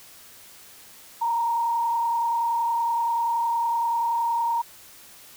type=tone with frequency modulation; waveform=sine; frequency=932 Hz; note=A#5; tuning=1 cent flat; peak=-21 dBFS; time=1.21-4.62 s; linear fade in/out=10 ms; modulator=30.6 Hz; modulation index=0.58; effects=white hiss -48 dBFS RMS until 5.36 s